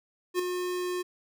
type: tone with ADSR envelope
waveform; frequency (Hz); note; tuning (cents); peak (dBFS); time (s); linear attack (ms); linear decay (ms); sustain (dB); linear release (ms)
square; 360.1; F#4; -47; -23; 0.34-1.03; 53; 5; -7; 19
effects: none